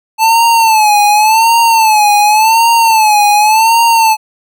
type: tone with vibrato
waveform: square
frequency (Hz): 875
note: A5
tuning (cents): -10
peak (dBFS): -6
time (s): 0.18-4.17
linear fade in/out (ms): 50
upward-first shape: sine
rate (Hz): 0.89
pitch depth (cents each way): 100
effects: none